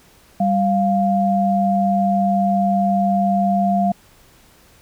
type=tone pair together; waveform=sine; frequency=196 / 698.5 Hz; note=G3 / F5; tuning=0 / 0 cents; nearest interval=octave + minor seventh; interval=2200 cents; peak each=-17 dBFS; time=0.4-3.92 s; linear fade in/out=5 ms; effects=pink hiss -51 dBFS RMS until 4.81 s